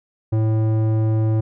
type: tone with low-pass filter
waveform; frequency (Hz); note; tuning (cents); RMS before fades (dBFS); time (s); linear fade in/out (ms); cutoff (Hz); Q
square; 110; A2; 0; -18; 0.32-1.41; 10; 540; 0.67
effects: none